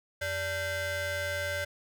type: ring-modulated tone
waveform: 30% pulse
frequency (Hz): 490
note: B4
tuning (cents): -14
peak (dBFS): -25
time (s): 0.21-1.65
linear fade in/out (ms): 10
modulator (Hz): 1070
effects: none